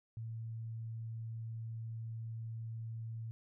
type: tone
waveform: sine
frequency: 113.2 Hz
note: A2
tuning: 50 cents sharp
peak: -40 dBFS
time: 0.17-3.31 s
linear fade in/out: 0 ms
effects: none